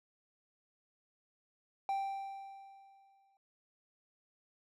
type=tone with exponential decay; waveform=triangle; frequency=784 Hz; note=G5; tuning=in tune; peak=-29 dBFS; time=1.89-3.37 s; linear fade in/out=1 ms; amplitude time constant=320 ms; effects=none